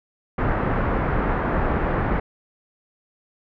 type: low-pass noise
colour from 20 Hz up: pink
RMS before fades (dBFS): -22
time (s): 0.38-2.2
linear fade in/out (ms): 5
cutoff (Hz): 1700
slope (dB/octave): 24
effects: none